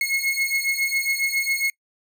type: beating tone pair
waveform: 40% pulse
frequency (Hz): 2168 / 2175.3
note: C#7 / C#7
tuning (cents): -39 / -33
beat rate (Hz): 7.3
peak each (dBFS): -23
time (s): 0.01-1.7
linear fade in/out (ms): 2
effects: noise-tail reverb RT60 0.1 s tail -24 dB re dry

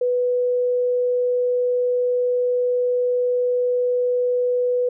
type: tone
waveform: sine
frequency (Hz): 493.9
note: B4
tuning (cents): 0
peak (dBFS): -17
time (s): 0.01-4.89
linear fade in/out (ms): 5
effects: none

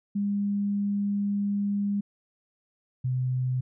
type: tone pair in turn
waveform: sine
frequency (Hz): 202.3 / 127.63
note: G#3 / C3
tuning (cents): -45 / -43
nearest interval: minor sixth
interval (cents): 798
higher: first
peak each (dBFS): -24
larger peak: neither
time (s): 0.15-2.01 / 3.04-3.61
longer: first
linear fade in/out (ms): 10
effects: none

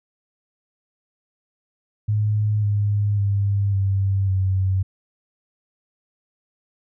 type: tone with pitch steps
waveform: sine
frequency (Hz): 105.8 / 102.97 / 100.21 / 97.52 / 94.91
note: G#2 / G#2 / G2 / G2 / F#2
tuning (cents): +33 / -14 / +39 / -8 / +45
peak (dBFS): -17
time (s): 2.08-4.83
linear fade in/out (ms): 10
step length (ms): 550
effects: none

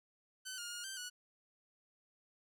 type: tone with pitch steps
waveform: 10% pulse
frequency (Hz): 1520 / 1419 / 1429 / 1560 / 1468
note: F#6 / F6 / F6 / G6 / F#6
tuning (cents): +46 / +27 / +39 / -9 / -14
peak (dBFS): -34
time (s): 0.45-1.1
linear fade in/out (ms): 20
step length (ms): 130
effects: none

